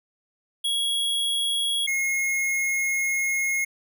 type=tone pair in turn; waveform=square; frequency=3322 / 2158 Hz; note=G#7 / C#7; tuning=0 / -47 cents; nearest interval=perfect fifth; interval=747 cents; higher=first; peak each=-23 dBFS; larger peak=neither; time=0.64-1.87 / 1.87-3.65 s; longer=second; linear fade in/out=10 ms; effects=none